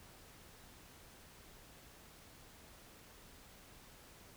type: silence
effects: pink hiss -59 dBFS RMS until 4.36 s